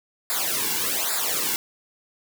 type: noise with flanger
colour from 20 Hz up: white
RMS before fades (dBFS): -25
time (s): 0.3-1.56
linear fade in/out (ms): 0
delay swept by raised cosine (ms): 0.33 to 1.63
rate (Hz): 1.2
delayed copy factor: -1
effects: none